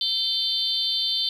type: tone cluster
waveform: sine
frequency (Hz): 3096 / 3568 / 4094 / 4554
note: G7 / A7 / C8 / C#8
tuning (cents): -22 / +23 / -38 / +46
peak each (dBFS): -27 / -25 / -29 / -28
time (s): 0.01-1.29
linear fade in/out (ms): 2
effects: tanh soft clip ceiling -13 dBFS + 9-bit